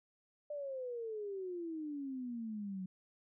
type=exponential sweep; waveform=sine; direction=down; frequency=598 to 182.9 Hz; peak=-39 dBFS; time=0.5-2.86 s; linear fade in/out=5 ms; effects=none